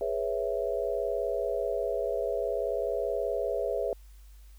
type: chord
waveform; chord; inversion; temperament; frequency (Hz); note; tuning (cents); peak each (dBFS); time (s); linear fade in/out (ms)
sine; C# minor seventh; second; equal; 415.3 / 493.9 / 554.4 / 659.3; G#4 / B4 / C#5 / E5; 0 / 0 / 0 / 0; -33; 0.01-3.93; 2
effects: added 50 Hz sine -48 dBFS peak until 4.58 s + white hiss -64 dBFS RMS until 4.58 s